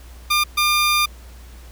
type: tone bursts at uneven times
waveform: 15% pulse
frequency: 1200 Hz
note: D6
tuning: 37 cents sharp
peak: -9 dBFS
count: 2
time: 0.3-0.44 / 0.57-1.06 s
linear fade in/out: 10 ms
effects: added 60 Hz sine -38 dBFS peak until 1.71 s + pink hiss -48 dBFS RMS until 1.71 s